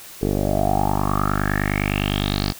10% pulse tone with low-pass filter sweep, 49.77 Hz, G1, 27 cents sharp, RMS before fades -21 dBFS, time 0.21-2.53 s, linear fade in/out 20 ms, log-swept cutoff 440 to 4800 Hz, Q 7.1, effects white hiss -40 dBFS RMS until 2.59 s

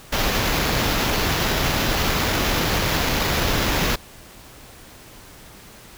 pink noise with sample-and-hold, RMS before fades -21 dBFS, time 0.12-3.96 s, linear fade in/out 10 ms, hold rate 8820 Hz, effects pink hiss -44 dBFS RMS until 5.97 s

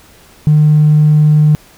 triangle tone with tanh clipping, 151.5 Hz, D#3, 46 cents flat, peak -4 dBFS, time 0.47-1.55 s, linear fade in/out 0 ms, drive 1 dB, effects pink hiss -43 dBFS RMS until 1.77 s

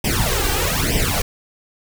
pink noise with flanger, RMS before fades -19 dBFS, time 0.04-1.22 s, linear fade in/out 5 ms, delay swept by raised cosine 0.36 to 2.56 ms, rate 1.1 Hz, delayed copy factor +0.9, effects none

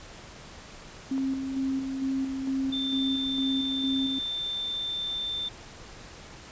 sine tone with tremolo, 267.4 Hz, C4, 38 cents sharp, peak -25 dBFS, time 1.11-4.19 s, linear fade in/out 5 ms, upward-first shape square, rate 2.2 Hz, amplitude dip 40%
click, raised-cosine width 1 ms, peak -27 dBFS, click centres 1.18 s
sine tone, 3564 Hz, A7, 22 cents sharp, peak -29 dBFS, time 2.72-5.49 s, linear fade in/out 10 ms
effects pink hiss -46 dBFS RMS until 6.51 s + resampled to 16000 Hz

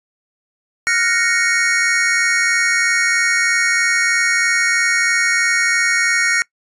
square chord, Gb major seventh, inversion third, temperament equal, 1396.9 / 1480 / 1864.7 / 2217 Hz, F6 / Gb6 / Bb6 / Db7, 0 / 0 / 0 / 0 cents, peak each -23 / -24 / -18 / -19 dBFS, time 0.87-6.42 s, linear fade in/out 0 ms, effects noise-tail reverb RT60 0.1 s tail -23 dB re dry + resampled to 22050 Hz

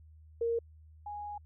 sine tone pair in turn, 464.6 / 827.8 Hz, A#4 / G#5, -6 / -6 cents, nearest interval minor seventh, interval 1000 cents, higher second, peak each -28 / -38 dBFS, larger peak first, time 0.41-0.59 / 1.06-1.38 s, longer second, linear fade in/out 5 ms, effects added 78 Hz sine -53 dBFS peak until 1.45 s

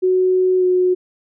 sine tone with pitch glide, 370 to 364.9 Hz, F#4 to F#4, 0 to -24 cents, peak -12 dBFS, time 0.02-0.95 s, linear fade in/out 20 ms, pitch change -24 cents, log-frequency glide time 0.58-0.64 s, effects none

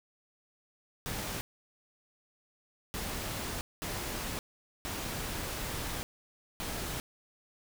pink noise bursts at uneven times, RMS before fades -37 dBFS, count 5, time 1.06-1.41 / 2.94-3.61 / 3.82-4.39 / 4.85-6.03 / 6.6-7 s, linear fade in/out 0 ms, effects none

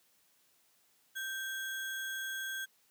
sine tone with sample-and-hold, 1568 Hz, G6, in tune, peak -36 dBFS, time 1.15-2.66 s, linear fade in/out 20 ms, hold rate 4900 Hz, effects white hiss -70 dBFS RMS until 2.9 s + high-pass 100 Hz 12 dB/octave

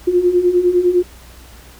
sine beating tone pair, 349.2 / 359.1 Hz, F4 / F4, 0 / +48 cents, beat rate 9.9 Hz, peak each -17 / -12 dBFS, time 0.07-1.03 s, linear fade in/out 10 ms, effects added 60 Hz sine -41 dBFS peak until 1.79 s + pink hiss -43 dBFS RMS until 1.79 s

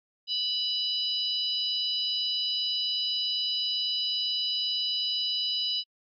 harmonic tone, 987.8 Hz, B5, in tune, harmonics 3 / 4 / 5, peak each -30 / -31 / -32 dBFS, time 0.27-5.84 s, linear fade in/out 50 ms, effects AAC 48 kbps

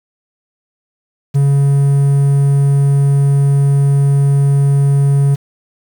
triangle tone with quantisation, 140 Hz, C#3, 18 cents sharp, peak -6 dBFS, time 1.34-5.36 s, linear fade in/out 20 ms, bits 6, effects none

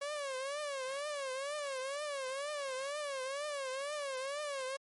sawtooth tone with vibrato, 557 Hz, C#5, 8 cents sharp, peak -33 dBFS, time 0.01-4.77 s, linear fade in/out 10 ms, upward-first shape triangle, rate 2.1 Hz, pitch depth 150 cents each way, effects MP3 48 kbps

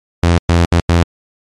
sawtooth tone bursts at uneven times, 85.4 Hz, F2, 38 cents flat, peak -4 dBFS, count 4, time 0.23-0.38 / 0.49-0.65 / 0.72-0.8 / 0.89-1.03 s, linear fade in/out 0 ms, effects low-pass 7000 Hz 12 dB/octave + MP3 64 kbps

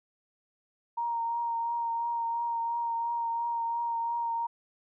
sine tone with vibrato, 932.3 Hz, A#5, in tune, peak -28 dBFS, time 0.97-4.47 s, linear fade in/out 10 ms, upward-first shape triangle, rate 2.9 Hz, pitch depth 22 cents each way, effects none

